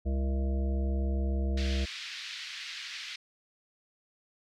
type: harmonic tone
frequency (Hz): 66.9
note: C2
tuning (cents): +39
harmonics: 1 / 3 / 5 / 7 / 9 / 10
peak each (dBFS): -27 / -37 / -41 / -44 / -46 / -47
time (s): 0.05-1.86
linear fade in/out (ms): 20
type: band-pass noise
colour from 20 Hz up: white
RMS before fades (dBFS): -41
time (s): 1.57-3.16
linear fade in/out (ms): 5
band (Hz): 1700 to 4500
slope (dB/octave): 24
effects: none